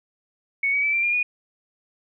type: tone with pitch steps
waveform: sine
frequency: 2220 / 2265 / 2312 / 2359 / 2407 / 2456 Hz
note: C#7 / C#7 / D7 / D7 / D7 / D#7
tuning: +2 / +37 / -28 / +7 / +42 / -23 cents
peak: -19 dBFS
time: 0.63-1.23 s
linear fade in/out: 5 ms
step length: 100 ms
effects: none